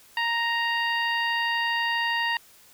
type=harmonic tone; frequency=932.3 Hz; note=A#5; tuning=in tune; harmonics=1 / 2 / 3 / 4 / 5; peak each=-28 / -26 / -30 / -39 / -38 dBFS; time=0.17-2.37 s; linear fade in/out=2 ms; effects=white hiss -54 dBFS RMS until 2.73 s